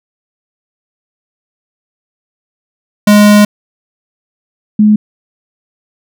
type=tone pair in turn; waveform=square / sine; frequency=207.7 / 211.8 Hz; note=G#3 / G#3; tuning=0 / +34 cents; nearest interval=unison; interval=34 cents; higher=second; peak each=-3 dBFS; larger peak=neither; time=3.07-3.45 / 4.79-4.96 s; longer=first; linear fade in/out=5 ms; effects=none